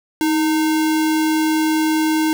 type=tone with sample-and-hold; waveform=sine; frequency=315 Hz; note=D#4; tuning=21 cents sharp; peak=-14 dBFS; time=0.21-2.33 s; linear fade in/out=0 ms; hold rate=1225 Hz; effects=none